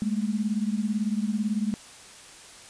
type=beating tone pair; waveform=sine; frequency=205.6 / 223.6 Hz; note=G#3 / A3; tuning=-17 / +28 cents; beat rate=18 Hz; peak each=-26 / -28 dBFS; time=0.02-1.74 s; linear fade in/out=0 ms; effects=white hiss -47 dBFS RMS until 2.69 s + resampled to 22050 Hz